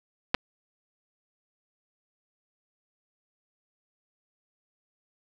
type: clicks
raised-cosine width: 0.3 ms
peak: -7 dBFS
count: 2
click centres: 0.344 / 0.348 s
effects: none